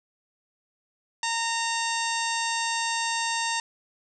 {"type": "harmonic tone with a mistuned harmonic", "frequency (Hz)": 920, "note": "A#5", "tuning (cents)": -23, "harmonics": [1, 2, 3, 4, 5, 6, 7, 8, 9], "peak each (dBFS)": [-29, -32, -34, -35, -36, -37, -37, -38, -39], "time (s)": [1.23, 3.6], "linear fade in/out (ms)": 2, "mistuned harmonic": 7, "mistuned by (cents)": -51, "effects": []}